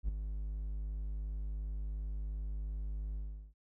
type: tone with ADSR envelope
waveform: triangle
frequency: 51.4 Hz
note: G#1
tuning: 17 cents flat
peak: -26 dBFS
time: 0.03-3.54 s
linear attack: 54 ms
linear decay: 11 ms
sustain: -8 dB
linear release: 380 ms
effects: none